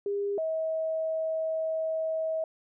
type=tone pair in turn; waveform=sine; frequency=403.5 / 640.5 Hz; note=G#4 / E5; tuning=-50 / -50 cents; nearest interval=minor sixth; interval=800 cents; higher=second; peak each=-27 dBFS; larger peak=neither; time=0.06-0.38 / 0.38-2.44 s; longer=second; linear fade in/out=2 ms; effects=none